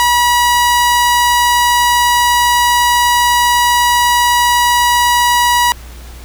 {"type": "tone", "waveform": "sawtooth", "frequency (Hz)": 968, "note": "B5", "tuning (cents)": -35, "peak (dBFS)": -5, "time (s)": [0, 5.72], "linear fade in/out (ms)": 0, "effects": ["added 60 Hz sine -30 dBFS peak until 6.24 s", "pink hiss -38 dBFS RMS until 6.24 s"]}